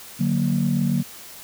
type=chord; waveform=sine; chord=D augmented; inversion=none; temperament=equal; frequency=146.83 / 185 / 233.1 Hz; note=D3 / F#3 / A#3; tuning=0 / 0 / 0 cents; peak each=-22 dBFS; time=0.19-1.03 s; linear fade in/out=20 ms; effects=tanh soft clip ceiling -11 dBFS + white hiss -41 dBFS RMS until 1.43 s